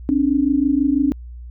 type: tone pair together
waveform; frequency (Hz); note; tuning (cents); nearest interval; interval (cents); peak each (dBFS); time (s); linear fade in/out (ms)
sine; 267.6 / 293.7; C4 / D4; +39 / 0; major second; 161; -17; 0.09-1.12; 0
effects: added 60 Hz sine -32 dBFS peak until 1.5 s